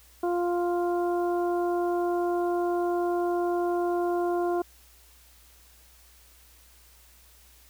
harmonic tone, 350 Hz, F4, 4 cents sharp, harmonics 1 / 2 / 3 / 4, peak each -25 / -30 / -37 / -42 dBFS, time 0.23-4.62 s, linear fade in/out 5 ms, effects added 60 Hz sine -57 dBFS peak until 7.69 s + white hiss -57 dBFS RMS until 7.69 s

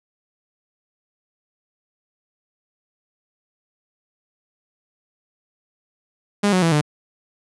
sawtooth tone with pitch steps, 204 / 183.86 / 165.7 / 149.34 Hz, G#3 / F#3 / E3 / D3, -31 / -11 / +9 / +29 cents, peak -11 dBFS, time 6.43-6.814 s, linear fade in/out 10 ms, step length 96 ms, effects resampled to 24000 Hz

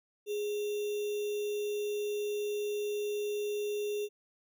sine tone with sample-and-hold, 415.3 Hz, G#4, in tune, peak -31 dBFS, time 0.26-4.09 s, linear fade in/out 50 ms, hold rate 3150 Hz, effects none

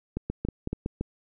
two click trains, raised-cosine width 3 ms, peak -16 / -16 dBFS, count 4 / 4, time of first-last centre 0.3-0.861 / 0.17-1.01 s, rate 5.35 / 3.57 Hz, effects none

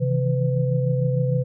sine tone cluster, 132.2 / 158.6 / 165.3 / 503 Hz, C3 / D#3 / E3 / B4, +18 / +33 / +5 / +32 cents, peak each -20 / -28 / -28 / -26 dBFS, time 0-1.44 s, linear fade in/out 20 ms, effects none

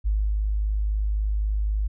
sine tone with ADSR envelope, 51.9 Hz, G#1, in tune, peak -19 dBFS, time 0.04-1.88 s, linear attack 27 ms, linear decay 290 ms, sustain -2 dB, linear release 14 ms, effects none

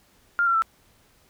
sine tone with pitch steps, 1400 / 1364.1 / 1329.1 Hz, F6 / F6 / E6, +4 / -41 / +14 cents, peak -18 dBFS, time 0.39-0.621 s, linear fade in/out 0 ms, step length 77 ms, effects pink hiss -60 dBFS RMS until 1.29 s

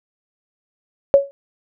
sine tone with exponential decay, 557 Hz, C#5, 8 cents sharp, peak -3 dBFS, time 1.14-1.31 s, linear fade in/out 0 ms, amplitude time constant 36 ms, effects none

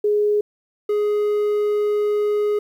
sine / triangle tone pair in turn, 417 / 417 Hz, G#4 / G#4, +7 / +7 cents, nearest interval unison, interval 0 cents, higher neither, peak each -15 dBFS, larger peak neither, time 0.04-0.41 / 0.89-2.59 s, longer second, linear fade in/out 5 ms, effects 9-bit

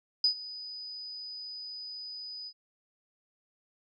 sine tone with ADSR envelope, 4978 Hz, D#8, in tune, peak -20 dBFS, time 0.24-2.53 s, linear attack 3 ms, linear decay 94 ms, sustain -19 dB, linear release 58 ms, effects none

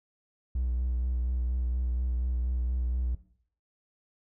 triangle tone with vibrato, 61.74 Hz, B1, in tune, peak -24 dBFS, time 0.55-3.15 s, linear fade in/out 5 ms, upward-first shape sine, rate 4.2 Hz, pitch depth 29 cents each way, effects noise-tail reverb RT60 0.6 s tail -17 dB re dry + tanh soft clip ceiling -20 dBFS

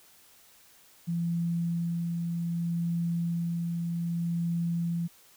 sine tone with tremolo, 169.8 Hz, F3, 48 cents flat, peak -26 dBFS, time 1.07-5.08 s, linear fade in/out 20 ms, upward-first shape sine, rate 0.64 Hz, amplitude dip 25%, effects white hiss -58 dBFS RMS until 5.36 s

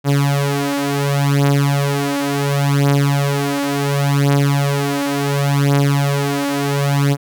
sawtooth beating tone pair, 140.8 / 141.5 Hz, C#3 / C#3, +27 / +36 cents, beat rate 0.7 Hz, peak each -13 dBFS, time 0.04-7.17 s, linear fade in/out 50 ms, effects none

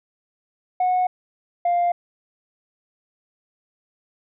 sine tone pair in turn, 732 / 699.3 Hz, F#5 / F5, -19 / +2 cents, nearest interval minor second, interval 79 cents, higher first, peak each -15 dBFS, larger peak neither, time 0.8-1.07 / 1.65-1.92 s, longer neither, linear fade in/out 5 ms, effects tanh soft clip ceiling -15 dBFS

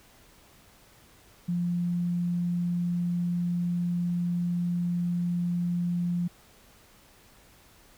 sine tone, 174.61 Hz, F3, in tune, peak -25 dBFS, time 1.48-6.28 s, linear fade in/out 10 ms, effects pink hiss -57 dBFS RMS until 7.97 s

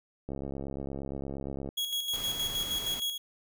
click train, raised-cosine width 2 ms, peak -24 dBFS, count 97, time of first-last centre 0.29-1.689 s, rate 68.6 Hz
40% pulse tone with tremolo, 3322 Hz, G#7, in tune, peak -28 dBFS, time 1.77-3.18 s, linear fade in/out 10 ms, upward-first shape square, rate 6.4 Hz, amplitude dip 50%
pink noise, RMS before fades -42 dBFS, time 2.13-3 s, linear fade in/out 5 ms
effects none

